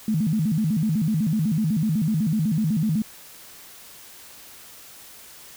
sine tone with vibrato, 185 Hz, F#3, in tune, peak -19 dBFS, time 0.08-3.02 s, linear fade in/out 2 ms, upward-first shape square, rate 8 Hz, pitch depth 280 cents each way, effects white hiss -45 dBFS RMS until 5.56 s

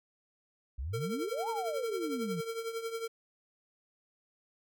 sine exponential two-way sweep, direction up then down, 57 to 959 to 156.6 Hz, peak -34 dBFS, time 0.78-2.41 s, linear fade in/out 10 ms, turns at 1.49 s
square tone with tremolo, 455.4 Hz, A#4, 40 cents flat, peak -33 dBFS, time 0.93-3.08 s, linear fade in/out 10 ms, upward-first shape triangle, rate 11 Hz, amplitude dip 75%
effects none

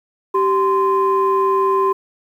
sine tone pair together, 387.5 / 1037 Hz, G4 / C6, -20 / -16 cents, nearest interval octave + perfect fourth, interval 1704 cents, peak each -15 dBFS, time 0.34-1.93 s, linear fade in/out 10 ms, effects tanh soft clip ceiling -7 dBFS + 8-bit

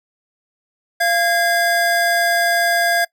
square tone pair together, 688.1 / 1633 Hz, F5 / G#6, -26 / -30 cents, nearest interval octave + minor third, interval 1496 cents, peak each -18 dBFS, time 1-3.05 s, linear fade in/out 10 ms, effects noise-tail reverb RT60 0.1 s tail -22 dB re dry

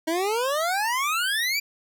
25% pulse exponential sweep, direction up, 312.7 to 2391 Hz, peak -19 dBFS, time 0.07-1.6 s, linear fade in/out 10 ms, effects none

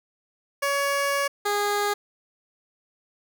15% pulse tone pair in turn, 562 / 410.7 Hz, C#5 / G#4, +24 / -19 cents, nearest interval perfect fourth, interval 543 cents, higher first, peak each -16 / -16 dBFS, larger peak neither, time 0.62-1.28 / 1.45-1.94 s, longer first, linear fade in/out 10 ms, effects none

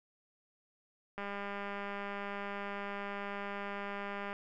click train, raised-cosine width 0.5 ms, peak -26 dBFS, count 634, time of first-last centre 1.18-4.329 s, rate 201 Hz, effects none

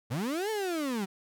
35% pulse linear two-way sweep, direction up then down, 102.1 to 447.1 to 183.2 Hz, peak -28 dBFS, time 0.1-1.06 s, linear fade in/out 20 ms, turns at 0.5 s, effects none

